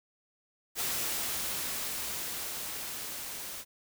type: noise with level ramp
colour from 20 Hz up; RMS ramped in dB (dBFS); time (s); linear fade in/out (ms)
white; -32 to -41; 0.75-3.65; 50
effects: none